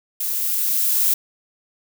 violet noise with level ramp, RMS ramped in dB -24 to -17 dBFS, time 0.2-1.14 s, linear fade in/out 5 ms, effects none

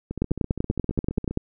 two click trains, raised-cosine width 3 ms, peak -17 / -9 dBFS, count 19 / 13, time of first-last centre 0.11-1.31 / 0.22-1.374 s, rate 15 / 10.4 Hz, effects none

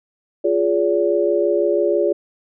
sine chord, D diminished, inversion first, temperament equal with one note detuned, 349.2 / 415.3 / 572.9 Hz, F4 / Ab4 / D5, 0 / 0 / -43 cents, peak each -19 dBFS, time 0.44-2.13 s, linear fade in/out 10 ms, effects none

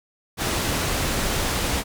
pink low-pass noise, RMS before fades -24 dBFS, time 0.37-1.84 s, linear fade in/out 50 ms, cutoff 12000 Hz, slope 12 dB/octave, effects none

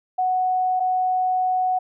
sine tone pair in turn, 740 / 740 Hz, F#5 / F#5, 0 / 0 cents, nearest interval unison, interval 0 cents, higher neither, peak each -18 / -18 dBFS, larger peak neither, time 0.18-0.8 / 0.8-1.79 s, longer second, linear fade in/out 10 ms, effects none

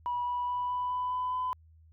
sine tone with pitch steps, 974 / 979.6 / 985.3 / 991 / 996.8 / 1002.5 / 1008.3 Hz, B5 / B5 / B5 / B5 / B5 / B5 / B5, -24 / -14 / -4 / +6 / +16 / +26 / +36 cents, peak -28 dBFS, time 0.06-1.53 s, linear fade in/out 0 ms, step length 210 ms, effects tanh soft clip ceiling -25 dBFS + added 80 Hz sine -55 dBFS peak until 1.92 s

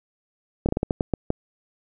slowing click train, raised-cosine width 2 ms, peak -8 dBFS, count 9, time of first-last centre 0.66-1.304 s, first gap 28 ms, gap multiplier 1.29, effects none

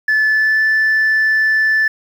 sine tone with pitch glide, 1736 to 1753.1 Hz, A6 to A6, -24 to -7 cents, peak -9 dBFS, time 0.08-1.88 s, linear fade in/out 5 ms, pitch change +17 cents, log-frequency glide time 0.25-0.64 s, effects tanh soft clip ceiling -9 dBFS + 7-bit

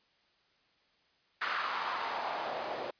white noise with band-pass filter sweep, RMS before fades -36 dBFS, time 1.41-2.91 s, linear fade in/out 10 ms, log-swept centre 1400 to 550 Hz, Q 2.6, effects white hiss -70 dBFS RMS until 2.99 s + resampled to 11025 Hz

